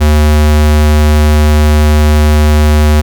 square tone, 75.5 Hz, D2, 48 cents sharp, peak -5 dBFS, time 0-3.02 s, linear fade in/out 20 ms, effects none

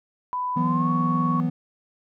sine tone with pitch glide, 996 to 1111.5 Hz, B5 to C#6, +14 to +4 cents, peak -24 dBFS, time 0.33-1.4 s, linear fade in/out 0 ms, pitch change +190 cents, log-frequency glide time 0.6-0.9 s
triangle chord, E suspended second, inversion none, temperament equal, 164.81 / 185 / 246.9 Hz, E3 / F#3 / B3, 0 / 0 / 0 cents, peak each -22 / -27 / -23 dBFS, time 0.56-1.5 s, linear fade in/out 10 ms
effects none

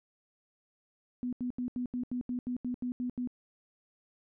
sine tone bursts, 247.5 Hz, B3, 4 cents sharp, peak -31 dBFS, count 12, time 1.23-3.274 s, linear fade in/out 0 ms, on 97 ms, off 80 ms, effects none

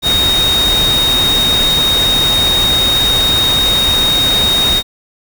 sine tone in noise, 3729 Hz, A#7, in tune, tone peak -10 dBFS, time 0.02-4.83 s, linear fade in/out 50 ms, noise pink, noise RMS -18 dBFS, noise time 0.02-4.83 s, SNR +5 dB, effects none

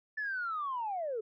sine linear sweep, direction down, 1760 to 415.3 Hz, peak -32 dBFS, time 0.17-1.21 s, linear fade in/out 10 ms, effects tanh soft clip ceiling -28 dBFS

